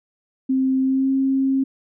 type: tone with pitch glide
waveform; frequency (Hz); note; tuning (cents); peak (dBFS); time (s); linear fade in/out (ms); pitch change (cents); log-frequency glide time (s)
sine; 263.2 to 268.1; C4 to C4; +10 to +42; -16; 0.49-1.64; 10; +32; 0.81-1.1
effects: none